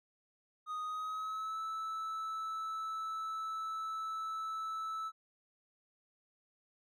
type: tone with pitch glide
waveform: triangle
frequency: 1244.5 to 1310.9 Hz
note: D#6 to E6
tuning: 0 to -10 cents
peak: -35 dBFS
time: 0.66-5.12 s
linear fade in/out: 50 ms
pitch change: +90 cents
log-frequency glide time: 0.84-1.59 s
effects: none